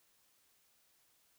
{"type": "silence", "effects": ["white hiss -72 dBFS RMS until 1.38 s"]}